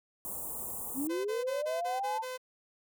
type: band-stop noise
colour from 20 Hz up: white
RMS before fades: -39 dBFS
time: 0.25-1.07 s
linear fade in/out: 0 ms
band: 1100 to 7700 Hz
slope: 48 dB/octave
type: linear sweep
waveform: sine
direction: up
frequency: 246.9 to 910 Hz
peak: -31 dBFS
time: 0.94-2.25 s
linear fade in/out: 50 ms
type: tone bursts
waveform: sawtooth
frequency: 510 Hz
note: C5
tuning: 44 cents flat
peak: -33 dBFS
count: 7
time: 1.09-2.378 s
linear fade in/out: 20 ms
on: 160 ms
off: 28 ms
effects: none